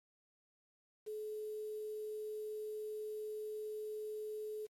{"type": "tone with quantisation", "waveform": "sine", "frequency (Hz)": 427.3, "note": "G#4", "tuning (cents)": 49, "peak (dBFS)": -40, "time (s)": [1.06, 4.67], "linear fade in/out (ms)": 20, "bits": 10, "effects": ["MP3 64 kbps"]}